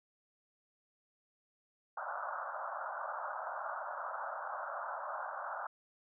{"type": "band-pass noise", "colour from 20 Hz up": "white", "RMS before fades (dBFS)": -41, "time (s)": [1.97, 5.67], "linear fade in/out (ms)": 5, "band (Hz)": [560, 1500], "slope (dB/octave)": 96, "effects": []}